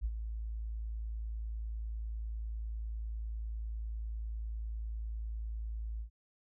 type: tone with ADSR envelope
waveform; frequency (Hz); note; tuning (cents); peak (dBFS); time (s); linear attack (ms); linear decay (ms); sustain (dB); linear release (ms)
sine; 55; A1; 0; -29; 0.01-6.1; 39; 50; -7; 95
effects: none